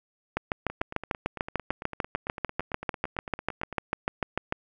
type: two click trains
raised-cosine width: 0.5 ms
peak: -21 / -11 dBFS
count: 28 / 29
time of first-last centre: 0.7-3.727 / 0.37-4.524 s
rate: 8.92 / 6.74 Hz
effects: none

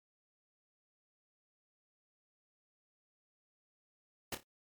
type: noise with echo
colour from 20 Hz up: pink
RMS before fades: -38 dBFS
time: 4.32-4.35 s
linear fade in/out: 5 ms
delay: 28 ms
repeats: 3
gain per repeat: -10 dB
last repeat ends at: 4.434 s
effects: MP3 96 kbps

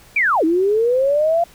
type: linear two-way sweep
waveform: sine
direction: down then up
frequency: 2429 to 311.1 to 694 Hz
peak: -13 dBFS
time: 0.16-1.44 s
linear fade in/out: 5 ms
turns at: 0.44 s
effects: pink hiss -47 dBFS RMS until 1.54 s

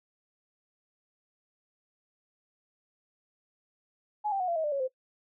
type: tone with pitch steps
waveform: sine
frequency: 841 / 784.7 / 732.1 / 683.1 / 637.4 / 594.7 / 554.9 / 517.7 Hz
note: G#5 / G5 / F#5 / F5 / D#5 / D5 / C#5 / C5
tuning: +22 / +2 / -19 / -38 / +42 / +22 / +2 / -18 cents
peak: -27 dBFS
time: 4.24-4.88 s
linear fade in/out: 20 ms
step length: 80 ms
effects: noise-tail reverb RT60 0.1 s tail -20 dB re dry

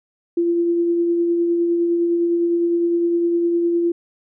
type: tone with tremolo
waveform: sine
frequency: 342.1 Hz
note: F4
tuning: 36 cents flat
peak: -14 dBFS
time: 0.37-3.92 s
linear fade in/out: 5 ms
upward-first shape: triangle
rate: 9.8 Hz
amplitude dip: 30%
effects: none

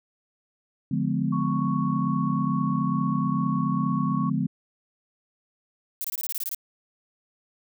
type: chord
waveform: sine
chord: D diminished seventh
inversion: none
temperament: just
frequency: 146.83 / 176.2 / 211.4 / 253.7 Hz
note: D3 / F3 / Ab3 / Cb4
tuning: 0 / +16 / +31 / +47 cents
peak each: -28 dBFS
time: 0.91-4.47 s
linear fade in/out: 5 ms
type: tone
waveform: sine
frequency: 1108.7 Hz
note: C#6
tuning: in tune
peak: -30 dBFS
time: 1.32-4.3 s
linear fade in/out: 10 ms
type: noise bursts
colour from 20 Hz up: violet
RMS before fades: -30 dBFS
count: 10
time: 6.01-6.547 s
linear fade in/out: 0 ms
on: 33 ms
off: 23 ms
effects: none

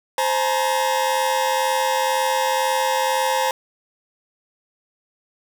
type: tone cluster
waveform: 40% pulse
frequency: 523 / 856 / 938 Hz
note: C5 / A5 / A#5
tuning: -1 / -48 / +11 cents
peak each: -22 dBFS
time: 0.18-3.51 s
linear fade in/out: 2 ms
effects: none

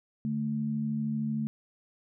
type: tone pair together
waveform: sine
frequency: 146.83 / 220 Hz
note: D3 / A3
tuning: 0 / 0 cents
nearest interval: perfect fifth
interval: 700 cents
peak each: -34 / -29 dBFS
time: 0.25-1.47 s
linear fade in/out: 0 ms
effects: none

